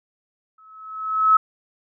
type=tone with exponential growth; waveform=sine; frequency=1292 Hz; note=E6; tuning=35 cents flat; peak=-9 dBFS; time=0.58-1.37 s; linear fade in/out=5 ms; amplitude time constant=170 ms; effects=none